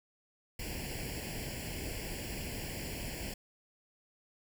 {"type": "noise with comb filter", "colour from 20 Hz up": "pink", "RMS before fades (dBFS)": -40, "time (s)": [0.59, 3.34], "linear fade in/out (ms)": 5, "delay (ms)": 0.4, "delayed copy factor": 0.9, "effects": []}